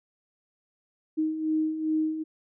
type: beating tone pair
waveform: sine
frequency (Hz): 311.1 / 313.6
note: D#4 / D#4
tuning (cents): 0 / +14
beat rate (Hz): 2.5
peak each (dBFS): -32 / -25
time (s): 1.17-2.24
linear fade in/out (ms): 20
effects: none